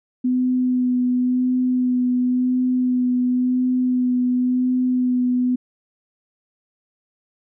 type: tone with vibrato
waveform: sine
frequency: 251 Hz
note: B3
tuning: 28 cents sharp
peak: -16 dBFS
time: 0.24-5.56 s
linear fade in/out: 10 ms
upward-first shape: sine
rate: 0.94 Hz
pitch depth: 15 cents each way
effects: none